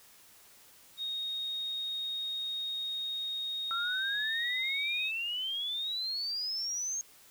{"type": "tone", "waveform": "sine", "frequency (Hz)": 3729, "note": "A#7", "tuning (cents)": 0, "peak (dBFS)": -33, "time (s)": [0.97, 5.12], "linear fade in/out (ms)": 50}
{"type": "exponential sweep", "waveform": "sine", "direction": "up", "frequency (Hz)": [1341, 6530], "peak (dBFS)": -32, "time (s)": [3.71, 7.01], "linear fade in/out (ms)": 0}
{"effects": ["white hiss -58 dBFS RMS until 7.3 s"]}